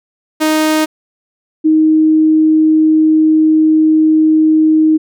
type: tone pair in turn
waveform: sawtooth / sine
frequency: 311.1 / 313.3 Hz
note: D#4 / D#4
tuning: 0 / +12 cents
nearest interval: unison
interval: 12 cents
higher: second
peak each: -6 dBFS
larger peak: neither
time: 0.4-0.86 / 1.64-4.98 s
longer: second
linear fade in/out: 20 ms
effects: none